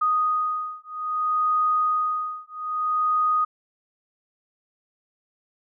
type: beating tone pair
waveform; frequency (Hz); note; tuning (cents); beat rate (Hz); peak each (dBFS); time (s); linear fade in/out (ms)
sine; 1243 / 1243.61; D#6 / D#6; -2 / -1; 0.61; -24; 0.01-3.45; 10
effects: none